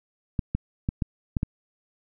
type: clicks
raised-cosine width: 5 ms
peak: -12 dBFS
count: 6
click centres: 0.392 / 0.55 / 0.889 / 1.022 / 1.368 / 1.431 s
effects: none